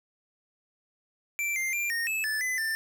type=tone with pitch steps; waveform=square; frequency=2344 / 2098 / 2378 / 1848 / 2607 / 1746 / 2015 / 1784 Hz; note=D7 / C7 / D7 / A#6 / E7 / A6 / B6 / A6; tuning=-4 / +4 / +21 / -16 / -20 / -14 / +34 / +23 cents; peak=-28 dBFS; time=1.39-2.75 s; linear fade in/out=0 ms; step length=170 ms; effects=9-bit